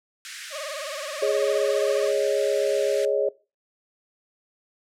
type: high-pass noise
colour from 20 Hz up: pink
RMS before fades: -37 dBFS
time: 0.25-3.05 s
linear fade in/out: 0 ms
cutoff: 1500 Hz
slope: 48 dB/octave
type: tone with vibrato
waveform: sawtooth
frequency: 587.3 Hz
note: D5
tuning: in tune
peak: -28 dBFS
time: 0.5-2.12 s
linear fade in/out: 50 ms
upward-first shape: sine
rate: 19 Hz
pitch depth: 130 cents each way
type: chord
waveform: sine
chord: Ab suspended fourth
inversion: none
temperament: equal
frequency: 415.3 / 554.4 / 622.3 Hz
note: Ab4 / Db5 / Eb5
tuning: 0 / 0 / 0 cents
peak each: -24 / -23 / -27 dBFS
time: 1.22-3.29 s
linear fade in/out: 5 ms
effects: noise-tail reverb RT60 0.3 s tail -20 dB re dry + low-pass 9000 Hz 12 dB/octave